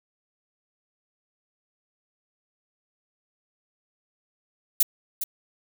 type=noise with echo; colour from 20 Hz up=violet; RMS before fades=-18 dBFS; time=4.8-4.83 s; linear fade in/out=5 ms; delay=410 ms; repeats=1; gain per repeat=-10 dB; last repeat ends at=5.24 s; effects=none